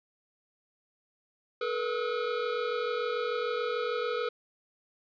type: tone cluster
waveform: square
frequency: 436.5 / 483.3 / 1278 Hz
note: A4 / B4 / D#6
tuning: -14 / -38 / +46 cents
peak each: -35 / -32 / -38 dBFS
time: 1.61-4.29 s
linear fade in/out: 5 ms
effects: resampled to 11025 Hz + 11-bit